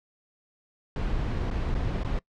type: noise with dropouts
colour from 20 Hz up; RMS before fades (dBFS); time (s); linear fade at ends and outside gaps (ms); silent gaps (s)
brown; -28; 0.96-2.19; 1; 1.502-1.511 / 1.743-1.75 / 2.034-2.047
effects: noise-tail reverb RT60 0.1 s tail -22 dB re dry + low-pass 4000 Hz 12 dB/octave